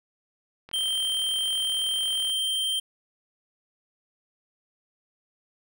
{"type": "click train", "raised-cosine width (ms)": 0.3, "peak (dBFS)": -29, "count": 68, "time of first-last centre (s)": [0.69, 2.297], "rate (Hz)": 41.7}
{"type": "tone", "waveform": "square", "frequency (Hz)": 3144, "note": "G7", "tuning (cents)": 4, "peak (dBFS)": -25, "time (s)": [0.73, 2.8], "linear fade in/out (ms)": 10}
{"effects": []}